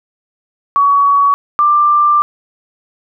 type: tone pair in turn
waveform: sine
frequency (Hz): 1128 / 1184.3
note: C#6 / D6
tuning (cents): +30 / +14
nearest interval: minor second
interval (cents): 84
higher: second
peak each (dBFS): -7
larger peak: neither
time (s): 0.76-1.34 / 1.59-2.22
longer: second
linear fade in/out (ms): 0
effects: none